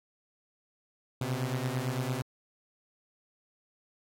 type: beating tone pair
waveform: sawtooth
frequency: 123.47 / 132.37 Hz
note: B2 / C3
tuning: 0 / +20 cents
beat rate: 8.9 Hz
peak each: -29 dBFS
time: 1.21-2.22 s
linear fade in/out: 5 ms
effects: AAC 64 kbps